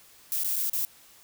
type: noise with dropouts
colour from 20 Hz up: violet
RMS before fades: -28 dBFS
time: 0.32-0.85 s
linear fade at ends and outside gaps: 0 ms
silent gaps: 0.435-0.445 / 0.558-0.564 / 0.697-0.733 s
effects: white hiss -55 dBFS RMS until 1.23 s